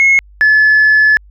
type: tone pair in turn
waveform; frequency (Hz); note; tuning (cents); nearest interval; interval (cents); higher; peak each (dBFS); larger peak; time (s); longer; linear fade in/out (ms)
sine; 2171 / 1723.1; C#7 / A6; -37 / -37; major third; 400; first; -4; neither; 0-0.19 / 0.41-1.17; second; 0
effects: tanh soft clip ceiling -3 dBFS + added 50 Hz sine -38 dBFS peak until 1.3 s